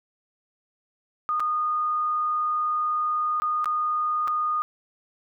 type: tone with dropouts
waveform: sine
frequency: 1228 Hz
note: D#6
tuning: 23 cents flat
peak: -22 dBFS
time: 1.29-4.62 s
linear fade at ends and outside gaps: 0 ms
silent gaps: 1.397-1.403 / 3.4-3.42 / 3.644-3.657 / 4.275-4.28 s
effects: none